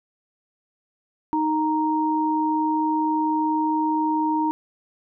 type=tone pair together; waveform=sine; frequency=311.1 / 932.2 Hz; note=D#4 / A#5; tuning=0 / 0 cents; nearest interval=octave + perfect fifth; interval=1900 cents; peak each=-22 dBFS; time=1.33-4.51 s; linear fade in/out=0 ms; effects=none